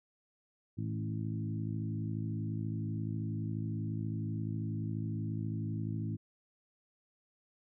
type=harmonic tone with a mistuned harmonic; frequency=54.3 Hz; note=A1; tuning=22 cents flat; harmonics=2 / 3 / 4 / 5 / 6; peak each=-36 / -40 / -42 / -44 / -46 dBFS; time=0.77-6.17 s; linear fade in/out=20 ms; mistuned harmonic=3; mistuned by=-23 cents; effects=none